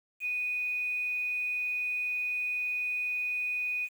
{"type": "tone with quantisation", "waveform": "sine", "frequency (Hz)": 2479, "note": "D#7", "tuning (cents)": -7, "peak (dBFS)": -29, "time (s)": [0.2, 3.89], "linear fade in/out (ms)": 50, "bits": 9, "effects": []}